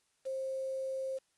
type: tone with quantisation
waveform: sine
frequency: 530 Hz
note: C5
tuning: 22 cents sharp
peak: -34 dBFS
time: 0.25-1.19 s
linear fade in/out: 20 ms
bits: 9
effects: white hiss -75 dBFS RMS until 1.37 s + resampled to 24000 Hz